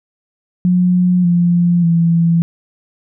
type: tone with pitch steps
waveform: sine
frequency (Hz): 180 / 173.77 / 167.75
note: F#3 / F3 / E3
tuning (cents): -47 / -8 / +31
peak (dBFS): -9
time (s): 0.65-2.42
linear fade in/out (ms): 0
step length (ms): 590
effects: none